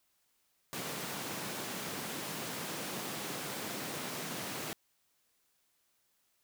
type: high-pass noise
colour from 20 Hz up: pink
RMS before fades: -40 dBFS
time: 0.73-4.73 s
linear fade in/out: 0 ms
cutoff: 140 Hz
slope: 24 dB/octave
effects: white hiss -75 dBFS RMS until 6.43 s